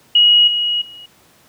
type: tone with level steps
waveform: sine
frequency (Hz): 2899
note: F#7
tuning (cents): -36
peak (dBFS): -7 / -15 / -34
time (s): 0.15-1.06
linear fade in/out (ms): 5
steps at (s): 0.47 / 0.81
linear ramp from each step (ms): 10
effects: pink hiss -51 dBFS RMS until 1.48 s + high-pass 100 Hz 12 dB/octave